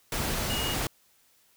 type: tone in noise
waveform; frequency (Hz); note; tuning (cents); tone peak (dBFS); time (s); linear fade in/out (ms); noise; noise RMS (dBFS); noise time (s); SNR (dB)
sine; 2874; F7; +49; -32; 0.5-0.74; 2; pink; -30; 0.12-0.87; -5
effects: white hiss -64 dBFS RMS until 1.56 s